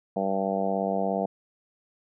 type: harmonic tone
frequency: 97.1 Hz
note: G2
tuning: 16 cents flat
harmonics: 2 / 3 / 4 / 5 / 6 / 7 / 8 / 9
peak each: -30 / -37 / -37 / -31 / -33 / -29 / -34 / -41 dBFS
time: 0.16-1.26 s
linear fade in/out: 5 ms
effects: none